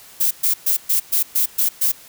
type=noise bursts; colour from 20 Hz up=violet; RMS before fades=-17 dBFS; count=8; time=0.2-1.92 s; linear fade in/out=10 ms; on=110 ms; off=120 ms; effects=white hiss -44 dBFS RMS until 2.08 s